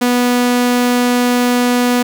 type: tone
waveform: sawtooth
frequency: 245.3 Hz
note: B3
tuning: 12 cents flat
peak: -7 dBFS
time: 0.01-2.03 s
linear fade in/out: 10 ms
effects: none